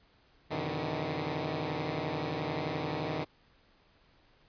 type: tone cluster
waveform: 10% pulse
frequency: 90.9 / 127.3 / 148.1 / 159.6 Hz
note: F#2 / C3 / D3 / D#3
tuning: -30 / -47 / +15 / +44 cents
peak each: -35 / -32 / -28 / -28 dBFS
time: 0.5-3.25 s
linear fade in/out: 20 ms
effects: pink hiss -65 dBFS RMS until 4.48 s + resampled to 11025 Hz